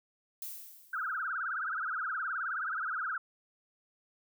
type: noise with exponential decay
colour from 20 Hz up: violet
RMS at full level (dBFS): -39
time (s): 0.42-1.3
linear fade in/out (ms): 1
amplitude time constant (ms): 190
type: tone with vibrato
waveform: sine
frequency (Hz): 1416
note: F6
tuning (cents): +23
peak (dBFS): -32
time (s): 0.93-3.18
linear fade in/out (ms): 5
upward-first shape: triangle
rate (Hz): 19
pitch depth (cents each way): 240
effects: none